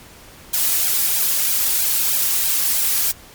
blue noise with flanger, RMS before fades -18 dBFS, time 0.53-3.12 s, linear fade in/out 10 ms, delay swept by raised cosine 1.2 to 3.7 ms, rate 3.1 Hz, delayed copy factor +0.8, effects pink hiss -43 dBFS RMS until 3.34 s + MP3 96 kbps

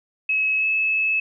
sine tone with pitch glide, 2572 to 2597 Hz, E7 to E7, -43 to -26 cents, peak -18 dBFS, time 0.29-1.2 s, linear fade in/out 5 ms, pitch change +17 cents, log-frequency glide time 0.58-0.65 s, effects none

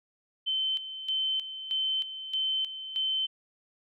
sine tone with tremolo, 3078 Hz, G7, 32 cents flat, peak -26 dBFS, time 0.46-3.27 s, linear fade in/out 20 ms, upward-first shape square, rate 1.6 Hz, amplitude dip 70%, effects none

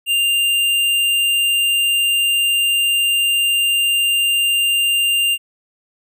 sine tone with hard clipping, 2794 Hz, F7, in tune, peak -15 dBFS, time 0.06-5.38 s, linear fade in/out 50 ms, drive 13 dB, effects none

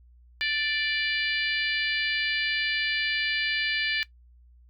harmonic tone, 587 Hz, D5, 1 cent flat, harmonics 3 / 4 / 5 / 6 / 7 / 8, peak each -29 / -31 / -33 / -35 / -36 / -37 dBFS, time 0.41-4.03 s, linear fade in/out 0 ms, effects noise-tail reverb RT60 0.1 s tail -18 dB re dry + added 60 Hz sine -52 dBFS peak until 4.69 s

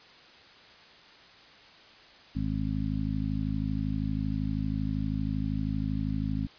harmonic tone, 52.7 Hz, G#1, 26 cents sharp, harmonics 1 / 2 / 3 / 4 / 5, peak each -34 / -34 / -34 / -34 / -34 dBFS, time 2.35-6.47 s, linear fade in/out 10 ms, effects white hiss -53 dBFS RMS until 6.58 s + resampled to 11025 Hz

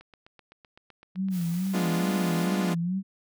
click train, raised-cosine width 0.3 ms, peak -34 dBFS, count 14, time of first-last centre 0.01-1.668 s, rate 7.84 Hz
sine tone with vibrato, 180 Hz, F#3, 47 cents flat, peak -25 dBFS, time 1.15-3.03 s, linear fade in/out 50 ms, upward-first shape sine, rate 2.3 Hz, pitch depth 120 cents each way
white noise, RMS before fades -45 dBFS, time 1.3-2.49 s, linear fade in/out 50 ms
sawtooth chord, G# diminished seventh, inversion none, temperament equal, 207.7 / 246.9 / 293.7 / 349.2 Hz, G#3 / B3 / D4 / F4, 0 / 0 / 0 / 0 cents, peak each -28 / -30 / -31 / -29 dBFS, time 1.73-2.75 s, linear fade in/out 20 ms
effects none

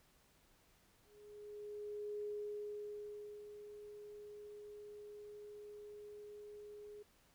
sine tone with ADSR envelope, 416.4 Hz, G#4, 5 cents sharp, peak -40 dBFS, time 1.04-7.03 s, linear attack 1200 ms, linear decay 1200 ms, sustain -10 dB, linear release 10 ms, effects pink hiss -71 dBFS RMS until 7.34 s

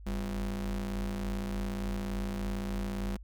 square ring-modulated tone, 75.4 Hz, D2, 46 cents sharp, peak -30 dBFS, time 0.06-3.17 s, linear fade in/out 10 ms, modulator 122 Hz, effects added 50 Hz sine -45 dBFS peak until 3.23 s

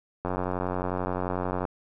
click train, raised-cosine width 1 ms, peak -15 dBFS, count 129, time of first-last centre 0.25-1.652 s, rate 91.3 Hz, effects none

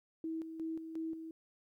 sine tone with tremolo, 323.1 Hz, E4, 35 cents flat, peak -36 dBFS, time 0.24-1.31 s, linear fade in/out 2 ms, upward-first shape square, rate 2.8 Hz, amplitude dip 55%, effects 13-bit

